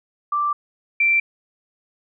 sine tone pair in turn, 1174.7 / 2349 Hz, D6 / D7, 0 / 0 cents, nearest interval octave, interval 1200 cents, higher second, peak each -18 / -14 dBFS, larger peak second, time 0.32-0.53 / 1-1.2 s, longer first, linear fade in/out 5 ms, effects none

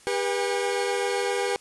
40% pulse tone cluster, 399.5 / 486.8 / 807 / 2192 Hz, G4 / B4 / G#5 / C#7, +33 / -25 / -50 / -20 cents, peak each -27 / -27 / -31 / -35 dBFS, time 0.07-1.56 s, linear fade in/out 0 ms, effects white hiss -53 dBFS RMS until 1.6 s + resampled to 24000 Hz

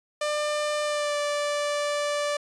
sawtooth tone with pitch glide, 597 to 585.1 Hz, D5 to D5, +28 to -7 cents, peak -21 dBFS, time 0.21-2.37 s, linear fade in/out 5 ms, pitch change -35 cents, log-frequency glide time 0.83-1.17 s, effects resampled to 22050 Hz

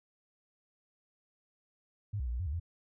sine tone with pitch steps, 103 / 64.8 / 58.9 / 60.7 / 90.7 / 71.4 / 84.7 Hz, G#2 / C2 / A#1 / B1 / F#2 / D2 / E2, -14 / -16 / +19 / -29 / -34 / -48 / +48 cents, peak -32 dBFS, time 2.13-2.599 s, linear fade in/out 10 ms, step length 67 ms, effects none

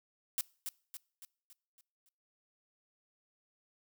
blue noise with echo, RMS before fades -33 dBFS, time 0.38-0.41 s, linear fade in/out 0 ms, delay 280 ms, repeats 6, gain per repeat -6 dB, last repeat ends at 2.09 s, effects noise-tail reverb RT60 0.5 s tail -24 dB re dry

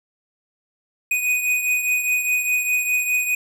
square beating tone pair, 2487 / 2491.9 Hz, D#7 / D#7, -1 / +2 cents, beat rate 4.9 Hz, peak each -20 / -27 dBFS, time 1.11-3.35 s, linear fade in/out 5 ms, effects none

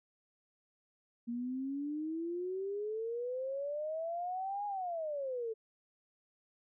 sine exponential two-way sweep, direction up then down, 233.1 to 830.6 to 436 Hz, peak -35 dBFS, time 1.27-5.54 s, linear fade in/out 20 ms, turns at 4.66 s, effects none

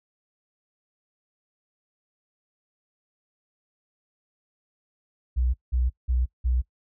sine tone bursts, 62.1 Hz, B1, 10 cents sharp, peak -20 dBFS, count 4, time 5.36-6.62 s, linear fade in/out 20 ms, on 180 ms, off 180 ms, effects noise-tail reverb RT60 0.1 s tail -21 dB re dry

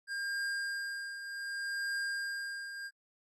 square tone with tremolo, 1607 Hz, G6, 43 cents sharp, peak -33 dBFS, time 0.07-2.91 s, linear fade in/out 50 ms, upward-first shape triangle, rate 0.66 Hz, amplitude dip 65%, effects low-pass 9000 Hz 12 dB/octave + AAC 48 kbps

